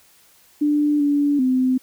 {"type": "tone with pitch steps", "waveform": "sine", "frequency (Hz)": [295.3, 288.2, 257], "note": ["D4", "D4", "C4"], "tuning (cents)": [10, -33, -31], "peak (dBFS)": -15, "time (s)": [0.61, 1.78], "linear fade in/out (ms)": 10, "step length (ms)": 390, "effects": ["white hiss -54 dBFS RMS until 1.82 s"]}